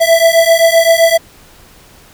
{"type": "beating tone pair", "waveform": "square", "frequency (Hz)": [659.3, 667], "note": ["E5", "E5"], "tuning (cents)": [0, 20], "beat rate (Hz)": 7.7, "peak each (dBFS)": -10, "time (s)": [0, 1.18], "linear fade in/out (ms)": 20, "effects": ["pink hiss -42 dBFS RMS until 2.13 s"]}